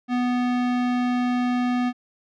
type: tone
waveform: square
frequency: 246.9 Hz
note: B3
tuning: in tune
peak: -21 dBFS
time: 0.08-1.93 s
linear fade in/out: 50 ms
effects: low-pass 3000 Hz 12 dB/octave